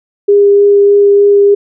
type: tone with vibrato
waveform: sine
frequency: 404.6 Hz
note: G#4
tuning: 45 cents flat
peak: -3 dBFS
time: 0.28-1.55 s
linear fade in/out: 10 ms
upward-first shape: sine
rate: 3.3 Hz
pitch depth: 8 cents each way
effects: none